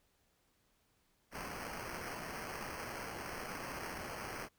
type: noise with sample-and-hold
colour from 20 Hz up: white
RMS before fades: -44 dBFS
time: 1.31-4.49 s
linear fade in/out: 50 ms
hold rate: 3675 Hz
effects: pink hiss -75 dBFS RMS until 4.58 s